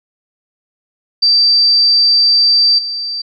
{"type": "tone with level steps", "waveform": "sine", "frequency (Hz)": 4667, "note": "D8", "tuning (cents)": -12, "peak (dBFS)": [-7, -18], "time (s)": [1.22, 3.22], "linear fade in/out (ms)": 10, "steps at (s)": 2.78, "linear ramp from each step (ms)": 10, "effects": []}